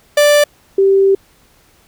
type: tone pair in turn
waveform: 45% pulse / sine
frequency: 587.3 / 389.9 Hz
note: D5 / G4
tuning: 0 / -9 cents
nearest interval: perfect fifth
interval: 709 cents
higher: first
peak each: -7 dBFS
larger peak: neither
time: 0.17-0.44 / 0.78-1.15 s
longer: second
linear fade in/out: 5 ms
effects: pink hiss -51 dBFS RMS until 1.87 s